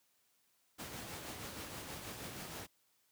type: noise with tremolo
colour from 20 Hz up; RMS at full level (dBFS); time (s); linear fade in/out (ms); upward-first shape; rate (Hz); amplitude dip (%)
pink; -44; 0.78-2.67; 20; triangle; 6.3; 40
effects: white hiss -75 dBFS RMS until 3.11 s + high-pass 80 Hz 12 dB/octave